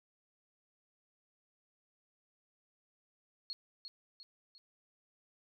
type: tone with echo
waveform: sine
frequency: 4305 Hz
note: C8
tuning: 49 cents sharp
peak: -38 dBFS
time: 3.5-3.53 s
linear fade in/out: 0 ms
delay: 350 ms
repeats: 3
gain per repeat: -6 dB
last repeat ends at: 4.58 s
effects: none